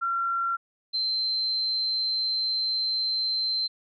sine tone pair in turn, 1368 / 4108 Hz, F6 / C8, -36 / -33 cents, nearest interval octave + perfect fifth, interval 1903 cents, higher second, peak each -24 dBFS, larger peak neither, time 0.01-0.57 / 0.93-3.68 s, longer second, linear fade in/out 20 ms, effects none

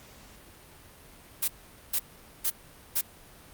blue noise bursts, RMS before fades -26 dBFS, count 4, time 1.42-3.014 s, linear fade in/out 10 ms, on 61 ms, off 450 ms, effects pink hiss -52 dBFS RMS until 3.53 s + Opus 48 kbps

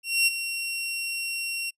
sawtooth tone with ADSR envelope, 2738 Hz, F7, 35 cents flat, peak -14 dBFS, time 0.03-1.71 s, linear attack 240 ms, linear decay 23 ms, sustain -11 dB, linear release 19 ms, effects noise-tail reverb RT60 0.1 s tail -25 dB re dry + resampled to 32000 Hz

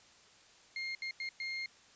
35% pulse tone bursts at uneven times, 2128 Hz, C7, 29 cents sharp, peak -35 dBFS, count 4, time 0.76-0.95 / 1.02-1.11 / 1.2-1.29 / 1.4-1.66 s, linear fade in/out 2 ms, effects white hiss -61 dBFS RMS until 1.95 s + resampled to 16000 Hz

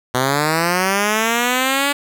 5% pulse linear sweep, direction up, 124 to 287.5 Hz, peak -4 dBFS, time 0.14-1.93 s, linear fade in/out 10 ms, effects none

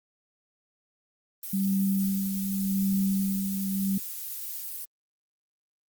violet noise, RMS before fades -36 dBFS, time 1.43-4.85 s, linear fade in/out 5 ms
sine tone with tremolo, 194.6 Hz, G3, 12 cents flat, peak -22 dBFS, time 1.53-3.98 s, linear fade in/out 5 ms, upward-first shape sine, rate 0.86 Hz, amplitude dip 50%
effects Opus 24 kbps

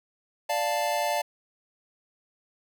square chord, D minor, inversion none, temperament equal, 587.3 / 698.5 / 880 Hz, D5 / F5 / A5, 0 / 0 / 0 cents, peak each -30 dBFS, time 0.49-1.22 s, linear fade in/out 10 ms, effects none

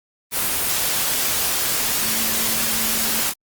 sine tone in noise, 223.2 Hz, A3, 25 cents sharp, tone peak -32 dBFS, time 2-3.25 s, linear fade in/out 50 ms, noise white, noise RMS -21 dBFS, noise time 0.31-3.34 s, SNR -14 dB, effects Opus 24 kbps

